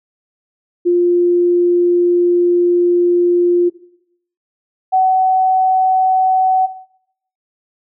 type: tone pair in turn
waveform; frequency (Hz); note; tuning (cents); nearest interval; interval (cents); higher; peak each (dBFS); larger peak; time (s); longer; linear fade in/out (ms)
sine; 350.8 / 752.4; F4 / F#5; +8 / +29; octave + minor second; 1321; second; -9; neither; 0.85-3.7 / 4.92-6.67; first; 20
effects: noise-tail reverb RT60 0.7 s tail -17 dB re dry